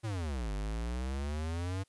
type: exponential two-way sweep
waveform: square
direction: down then up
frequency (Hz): 116.54 to 49 to 97.8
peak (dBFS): -34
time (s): 0.03-1.84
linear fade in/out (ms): 20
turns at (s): 0.53
effects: white hiss -73 dBFS RMS until 1.88 s + resampled to 24000 Hz